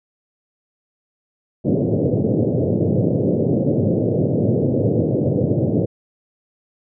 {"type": "band-pass noise", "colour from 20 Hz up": "pink", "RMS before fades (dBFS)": -18, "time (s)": [1.64, 5.86], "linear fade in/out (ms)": 20, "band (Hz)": [100, 570], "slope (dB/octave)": 48, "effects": []}